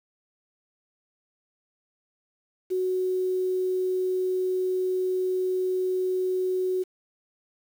sine tone with quantisation, 370 Hz, F#4, in tune, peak -23 dBFS, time 2.7-6.84 s, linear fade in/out 20 ms, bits 8, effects none

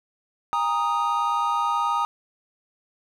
triangle chord, Ab suspended second, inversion none, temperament equal with one note detuned, 813.5 / 932.3 / 1244.5 Hz, Ab5 / Bb5 / Eb6, -36 / 0 / 0 cents, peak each -27 / -23 / -22 dBFS, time 0.53-2.05 s, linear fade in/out 0 ms, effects none

